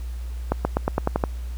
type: accelerating click train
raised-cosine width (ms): 1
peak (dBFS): -6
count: 8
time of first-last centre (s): 0.52-1.238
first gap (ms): 130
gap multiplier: 0.92
effects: added 60 Hz sine -28 dBFS peak until 1.57 s + pink hiss -50 dBFS RMS until 1.57 s